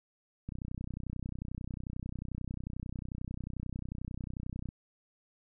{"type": "click train", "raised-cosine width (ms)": 5, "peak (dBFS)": -26, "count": 132, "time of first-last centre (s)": [0.49, 4.689], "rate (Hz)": 31.2, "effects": []}